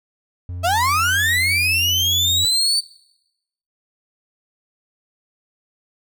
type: tone with pitch glide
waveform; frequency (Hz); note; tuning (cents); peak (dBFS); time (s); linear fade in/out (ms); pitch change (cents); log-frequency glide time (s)
triangle; 88.8 to 89.57; F2 to F2; +29 to +44; -24; 0.49-2.45; 0; +15; 1.24-1.72
type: linear sweep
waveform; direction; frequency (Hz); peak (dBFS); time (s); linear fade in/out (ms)
35% pulse; up; 638 to 4598; -14; 0.63-2.81; 20
effects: noise-tail reverb RT60 0.9 s tail -22 dB re dry